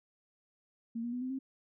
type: tone with pitch steps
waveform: sine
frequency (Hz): 230 / 238.5 / 247.4 / 256.5 / 266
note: A#3 / A#3 / B3 / C4 / C4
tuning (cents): -23 / +40 / +3 / -34 / +29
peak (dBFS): -34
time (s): 0.95-1.39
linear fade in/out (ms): 10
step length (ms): 88
effects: none